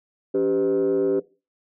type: tone with frequency modulation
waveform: sine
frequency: 391.7 Hz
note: G4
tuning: 1 cent flat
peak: -17 dBFS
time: 0.34-1.2 s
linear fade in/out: 10 ms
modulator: 109 Hz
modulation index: 0.94
effects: noise-tail reverb RT60 0.3 s tail -19 dB re dry + tanh soft clip ceiling -15 dBFS